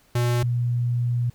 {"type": "tone pair in turn", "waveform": ["square", "sine"], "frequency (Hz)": [120.8, 120.8], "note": ["B2", "B2"], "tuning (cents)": [-38, -38], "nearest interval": "unison", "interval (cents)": 0, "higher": "neither", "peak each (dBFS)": -20, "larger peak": "neither", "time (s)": [[0.15, 0.43], [0.43, 1.3]], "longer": "second", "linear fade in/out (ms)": 5, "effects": ["pink hiss -59 dBFS RMS until 1.34 s"]}